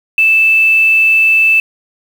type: tone with quantisation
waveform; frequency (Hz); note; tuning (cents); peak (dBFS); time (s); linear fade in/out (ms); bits
sine; 2637; E7; 0; -6; 0.18-1.6; 2; 5
effects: none